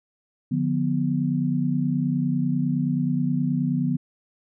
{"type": "chord", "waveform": "sine", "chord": "B diminished", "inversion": "first", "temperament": "just", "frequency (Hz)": [148.16, 177.8, 246.9], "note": ["D3", "F3", "B3"], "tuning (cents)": [16, 31, 0], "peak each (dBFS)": [-25, -26, -24], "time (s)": [0.51, 3.97], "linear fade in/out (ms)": 10, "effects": []}